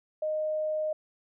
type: tone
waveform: sine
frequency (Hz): 618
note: D#5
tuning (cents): -12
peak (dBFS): -27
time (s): 0.22-0.93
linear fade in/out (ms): 5
effects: none